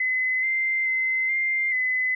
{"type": "tone with pitch steps", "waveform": "sine", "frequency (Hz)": [2030, 2084, 2059, 2099, 2020], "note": ["B6", "C7", "C7", "C7", "B6"], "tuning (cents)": [47, -7, -28, 5, 39], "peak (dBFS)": -21, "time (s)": [0, 2.15], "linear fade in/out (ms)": 5, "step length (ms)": 430, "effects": []}